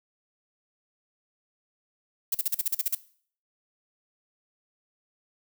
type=noise bursts; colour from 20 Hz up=violet; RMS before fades=-25 dBFS; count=10; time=2.32-2.949 s; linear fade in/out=5 ms; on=26 ms; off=41 ms; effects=noise-tail reverb RT60 0.5 s tail -18 dB re dry